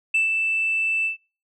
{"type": "tone with ADSR envelope", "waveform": "sine", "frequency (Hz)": 2648, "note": "E7", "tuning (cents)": 7, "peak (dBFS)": -14, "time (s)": [0.14, 1.17], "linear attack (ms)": 8, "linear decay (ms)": 130, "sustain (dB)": -5, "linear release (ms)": 120, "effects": ["noise-tail reverb RT60 0.4 s tail -26 dB re dry", "tanh soft clip ceiling -15 dBFS"]}